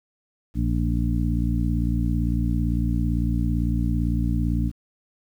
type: harmonic tone with a mistuned harmonic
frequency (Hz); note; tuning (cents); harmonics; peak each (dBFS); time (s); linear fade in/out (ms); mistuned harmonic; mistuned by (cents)
57.8; A#1; -14; 1 / 2 / 3 / 4 / 5; -23 / -26 / -28 / -29 / -30; 0.54-4.72; 50; 5; +27
effects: 9-bit